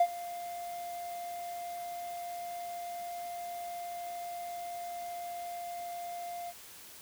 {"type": "tone with ADSR envelope", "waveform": "triangle", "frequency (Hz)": 698, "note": "F5", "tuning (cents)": -1, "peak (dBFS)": -16, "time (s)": [0, 6.53], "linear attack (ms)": 6, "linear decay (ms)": 60, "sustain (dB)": -20, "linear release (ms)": 41, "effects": ["tanh soft clip ceiling -16 dBFS", "white hiss -51 dBFS RMS until 7.01 s"]}